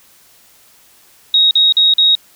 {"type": "tone bursts", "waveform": "sine", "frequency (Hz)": 3774, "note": "A#7", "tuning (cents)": 21, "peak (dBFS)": -7, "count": 4, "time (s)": [1.34, 2.152], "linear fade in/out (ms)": 2, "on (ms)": 170, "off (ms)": 44, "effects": ["white hiss -48 dBFS RMS until 2.35 s"]}